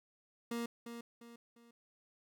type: tone with echo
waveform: 30% pulse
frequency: 234.5 Hz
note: A#3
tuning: 11 cents sharp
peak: -34 dBFS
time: 0.51-0.66 s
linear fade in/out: 5 ms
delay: 350 ms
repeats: 3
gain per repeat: -8 dB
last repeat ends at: 1.71 s
effects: none